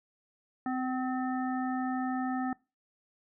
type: harmonic tone with a mistuned harmonic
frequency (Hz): 257.6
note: C4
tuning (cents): -27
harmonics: 1 / 3 / 5 / 7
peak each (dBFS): -31 / -35 / -41 / -44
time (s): 0.66-2.53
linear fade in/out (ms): 2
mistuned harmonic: 3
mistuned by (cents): -18
effects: noise-tail reverb RT60 0.3 s tail -24 dB re dry